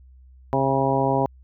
harmonic tone with a mistuned harmonic, 135 Hz, C#3, 45 cents flat, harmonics 1 / 2 / 3 / 4 / 5 / 6 / 7, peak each -26 / -26 / -26 / -26 / -26 / -26 / -26 dBFS, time 0.53-1.26 s, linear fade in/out 0 ms, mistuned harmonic 7, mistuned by +32 cents, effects added 64 Hz sine -46 dBFS peak until 1.43 s

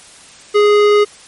sine tone with hard clipping, 415.3 Hz, G#4, in tune, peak -9 dBFS, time 0.54-1.05 s, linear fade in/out 20 ms, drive 16 dB, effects white hiss -40 dBFS RMS until 1.27 s + MP3 48 kbps

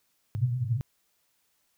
pink band-pass noise, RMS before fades -28 dBFS, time 0.35-0.81 s, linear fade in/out 0 ms, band 110 to 130 Hz, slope 96 dB/octave, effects white hiss -72 dBFS RMS until 1.77 s

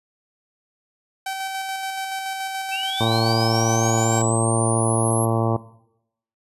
sawtooth tone with tremolo, 770 Hz, G5, 31 cents flat, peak -21 dBFS, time 1.26-4.22 s, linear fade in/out 5 ms, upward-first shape square, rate 7 Hz, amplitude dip 25%
sine linear sweep, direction up, 2581 to 11290 Hz, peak -25 dBFS, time 2.71-5.26 s, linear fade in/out 20 ms
harmonic tone, 113.6 Hz, A#2, 44 cents flat, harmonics 1 / 2 / 3 / 4 / 5 / 6 / 7 / 8 / 9 / 10, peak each -22 / -25 / -27 / -28 / -29 / -30 / -30 / -31 / -32 / -32 dBFS, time 3-5.57 s, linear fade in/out 10 ms
effects noise-tail reverb RT60 0.8 s tail -18 dB re dry + resampled to 32000 Hz

